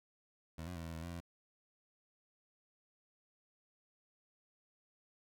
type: tone with pitch steps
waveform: 20% pulse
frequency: 81.1 / 89.3 / 82.9 / 82.4 / 81 / 86.3 / 85.3 Hz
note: E2 / F2 / E2 / E2 / E2 / F2 / F2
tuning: -28 / +39 / +10 / 0 / -30 / -20 / -40 cents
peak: -38 dBFS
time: 0.58-1.203 s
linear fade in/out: 5 ms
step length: 89 ms
effects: none